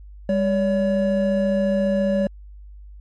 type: tone pair together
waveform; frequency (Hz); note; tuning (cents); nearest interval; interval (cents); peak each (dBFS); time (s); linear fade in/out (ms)
triangle; 200.5 / 567; G3 / C#5; +39 / +39; octave + tritone; 1800; -18; 0.29-2.27; 2
effects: added 50 Hz sine -38 dBFS peak until 3 s + MP3 48 kbps